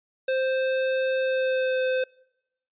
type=tone with pitch glide; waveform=square; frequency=523.3 to 515.5 Hz; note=C5 to C5; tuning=0 to -26 cents; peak=-23 dBFS; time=0.28-2.04 s; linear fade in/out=5 ms; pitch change=-26 cents; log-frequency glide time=1.21-1.83 s; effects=noise-tail reverb RT60 0.9 s tail -26 dB re dry + resampled to 8000 Hz